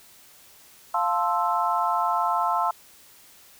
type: chord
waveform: sine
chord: F major seventh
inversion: none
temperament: equal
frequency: 698.5 / 880 / 1046.5 / 1318.5 Hz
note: F5 / A5 / C6 / E6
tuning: 0 / 0 / 0 / 0 cents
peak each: -27 / -26 / -26 / -27 dBFS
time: 0.94-2.71 s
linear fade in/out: 5 ms
effects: white hiss -52 dBFS RMS until 3.59 s